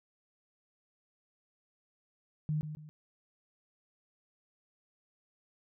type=tone with echo; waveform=sine; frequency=152.6 Hz; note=D#3; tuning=33 cents flat; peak=-29 dBFS; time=2.49-2.61 s; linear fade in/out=0 ms; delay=140 ms; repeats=2; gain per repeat=-9 dB; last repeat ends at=2.89 s; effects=none